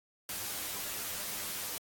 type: noise with comb filter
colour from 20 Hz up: white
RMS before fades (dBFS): -38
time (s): 0.29-1.78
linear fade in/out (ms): 2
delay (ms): 10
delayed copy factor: +0.65
effects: AAC 64 kbps